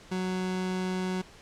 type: tone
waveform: 30% pulse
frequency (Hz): 185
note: F#3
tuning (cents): 0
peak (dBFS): -26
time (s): 0.11-1.22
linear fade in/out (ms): 10
effects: pink hiss -52 dBFS RMS until 1.41 s + low-pass 7000 Hz 12 dB/octave